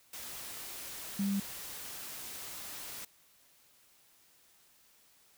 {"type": "tone in noise", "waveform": "sine", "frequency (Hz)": 198.6, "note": "G3", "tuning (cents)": 23, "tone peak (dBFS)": -29, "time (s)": [1.19, 1.4], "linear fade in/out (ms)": 5, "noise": "white", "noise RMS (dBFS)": -44, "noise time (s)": [0.13, 3.05], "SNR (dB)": 12, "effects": ["white hiss -65 dBFS RMS until 5.37 s"]}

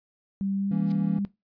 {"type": "tone with pitch glide", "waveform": "sine", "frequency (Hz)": [196, 200.2], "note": ["G3", "G3"], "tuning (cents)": [0, 37], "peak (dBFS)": -25, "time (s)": [0.41, 1.25], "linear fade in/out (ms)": 0, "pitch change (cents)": 37, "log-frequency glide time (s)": [0.56, 0.77]}
{"type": "chord", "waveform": "triangle", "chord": "A# diminished", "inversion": "second", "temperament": "equal", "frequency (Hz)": [164.81, 233.1, 277.2], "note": ["E3", "A#3", "C#4"], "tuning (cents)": [0, 0, 0], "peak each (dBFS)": [-26, -32, -32], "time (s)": [0.71, 1.19], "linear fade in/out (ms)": 5}
{"type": "noise with exponential growth", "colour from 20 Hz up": "violet", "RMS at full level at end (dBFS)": -30, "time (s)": [0.83, 0.92], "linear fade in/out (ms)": 2, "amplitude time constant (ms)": 19}
{"effects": ["noise-tail reverb RT60 0.2 s tail -18 dB re dry", "resampled to 11025 Hz"]}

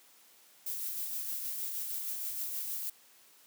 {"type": "noise with tremolo", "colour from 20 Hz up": "violet", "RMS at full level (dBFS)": -36, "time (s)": [0.66, 2.9], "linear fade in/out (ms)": 5, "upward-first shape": "sine", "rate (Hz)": 6.4, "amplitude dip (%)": 30, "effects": ["white hiss -61 dBFS RMS until 3.46 s", "high-pass 200 Hz 12 dB/octave"]}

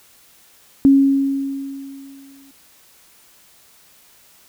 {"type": "tone with exponential decay", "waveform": "sine", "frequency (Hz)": 274.3, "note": "C#4", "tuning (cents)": -18, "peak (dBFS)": -6, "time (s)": [0.85, 2.51], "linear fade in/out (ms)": 0, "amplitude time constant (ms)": 360, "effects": ["white hiss -51 dBFS RMS until 4.48 s"]}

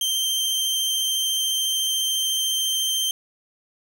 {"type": "tone with vibrato", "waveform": "sawtooth", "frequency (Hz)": 3136, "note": "G7", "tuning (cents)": 0, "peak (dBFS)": -18, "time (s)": [0.01, 3.11], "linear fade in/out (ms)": 2, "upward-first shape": "sine", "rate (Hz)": 14, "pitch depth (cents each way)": 10, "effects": []}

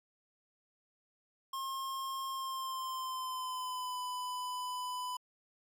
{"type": "tone with pitch glide", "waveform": "square", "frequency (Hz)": [1071, 999.3], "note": ["C6", "B5"], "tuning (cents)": [40, 20], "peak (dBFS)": -37, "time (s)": [1.53, 5.17], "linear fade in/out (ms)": 5, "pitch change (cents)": -120, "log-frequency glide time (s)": [2.28, 4], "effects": ["MP3 96 kbps"]}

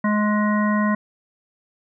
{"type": "harmonic tone", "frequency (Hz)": 210, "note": "G#3", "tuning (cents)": 19, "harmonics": [1, 3, 5, 7, 9], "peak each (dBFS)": [-18, -28, -25, -32, -28], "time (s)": [0.04, 0.95], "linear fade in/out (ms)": 5, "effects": []}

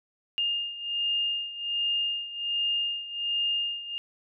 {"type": "beating tone pair", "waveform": "sine", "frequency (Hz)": [2822, 2823.3], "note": ["F7", "F7"], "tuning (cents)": [17, 18], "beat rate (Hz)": 1.3, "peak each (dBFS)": [-28, -32], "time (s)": [0.38, 3.98], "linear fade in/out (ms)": 0, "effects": []}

